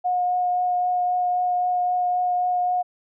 sine tone with vibrato, 721 Hz, F#5, 45 cents flat, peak -19 dBFS, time 0.04-2.83 s, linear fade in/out 20 ms, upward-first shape triangle, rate 3.8 Hz, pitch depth 11 cents each way, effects none

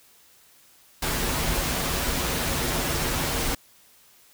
pink noise with comb filter, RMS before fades -26 dBFS, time 1.02-3.55 s, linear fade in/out 5 ms, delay 9.8 ms, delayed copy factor -0.5, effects white hiss -56 dBFS RMS until 4.33 s

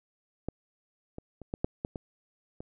clicks, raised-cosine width 2 ms, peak -19 / -26 / -30 / -19 / -13 / -18 / -23 / -27 dBFS, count 8, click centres 0.486 / 1.184 / 1.417 / 1.539 / 1.645 / 1.849 / 1.958 / 2.605 s, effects none

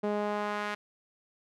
sawtooth tone with band-pass filter sweep, 207.7 Hz, G#3, in tune, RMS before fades -32 dBFS, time 0.03-0.75 s, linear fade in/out 10 ms, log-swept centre 480 to 1700 Hz, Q 1.1, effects none

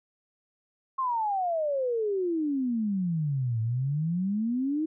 sine exponential two-way sweep, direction down then up, 1081 to 109.8 to 321.8 Hz, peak -25 dBFS, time 0.98-4.86 s, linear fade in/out 10 ms, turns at 3.61 s, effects none

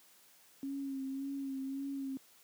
sine tone with vibrato, 272.1 Hz, C#4, 32 cents flat, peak -36 dBFS, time 0.63-2.17 s, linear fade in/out 0 ms, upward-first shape sine, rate 1.8 Hz, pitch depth 33 cents each way, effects white hiss -63 dBFS RMS until 2.43 s + high-pass 150 Hz 12 dB/octave

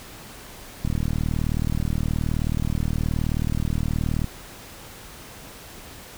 click train, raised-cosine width 5 ms, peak -12 dBFS, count 133, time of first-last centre 0.85-4.243 s, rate 38.9 Hz, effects pink hiss -42 dBFS RMS until 6.17 s

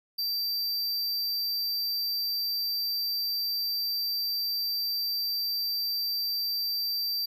square tone, 4681 Hz, D8, 7 cents flat, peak -28 dBFS, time 0.18-7.26 s, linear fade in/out 10 ms, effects none

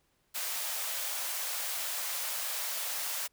white high-pass noise, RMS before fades -35 dBFS, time 0.34-3.28 s, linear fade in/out 20 ms, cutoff 510 Hz, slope 48 dB/octave, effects pink hiss -73 dBFS RMS until 3.32 s

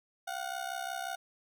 30% pulse ring-modulated tone, 730 Hz, F#5, 24 cents flat, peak -30 dBFS, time 0.27-1.16 s, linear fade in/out 10 ms, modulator 32.8 Hz, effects none

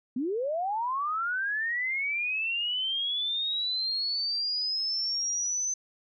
sine linear sweep, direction up, 232.8 to 6160 Hz, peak -27 dBFS, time 0.16-5.74 s, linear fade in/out 5 ms, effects none

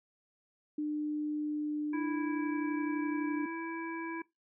sine tone with pitch glide, 300 to 297.8 Hz, D4 to D4, +37 to +24 cents, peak -31 dBFS, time 0.78-3.46 s, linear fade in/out 5 ms, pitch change -13 cents, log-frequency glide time 1.37-2.48 s
harmonic tone, 329.6 Hz, E4, in tune, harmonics 1 / 3 / 5 / 7, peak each -38 / -43 / -45 / -46 dBFS, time 1.93-4.22 s, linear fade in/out 5 ms
effects noise-tail reverb RT60 0.2 s tail -21 dB re dry

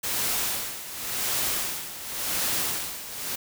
white noise with tremolo, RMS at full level -26 dBFS, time 0.03-3.36 s, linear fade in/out 10 ms, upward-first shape sine, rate 0.91 Hz, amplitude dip 75%, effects none

